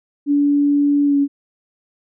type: tone with pitch glide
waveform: sine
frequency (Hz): 287.3 to 282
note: D4 to C#4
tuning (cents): -38 to +30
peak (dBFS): -12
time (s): 0.26-1.28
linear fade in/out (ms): 50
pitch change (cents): -32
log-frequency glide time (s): 1.05-1.17
effects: none